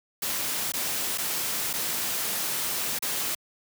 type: noise with dropouts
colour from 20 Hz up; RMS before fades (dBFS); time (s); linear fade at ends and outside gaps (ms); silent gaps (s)
white; -29; 0.22-3.35; 5; 0.721-0.736 / 1.176-1.182 / 1.731-1.736 / 2.989-3.023
effects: high-pass 100 Hz 12 dB/octave